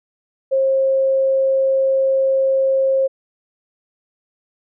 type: tone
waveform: sine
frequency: 535 Hz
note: C5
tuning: 38 cents sharp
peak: -13 dBFS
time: 0.51-3.08 s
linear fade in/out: 20 ms
effects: none